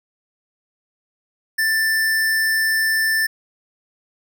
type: tone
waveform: square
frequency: 1772 Hz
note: A6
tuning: 12 cents sharp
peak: -17 dBFS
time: 1.58-3.27 s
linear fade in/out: 10 ms
effects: none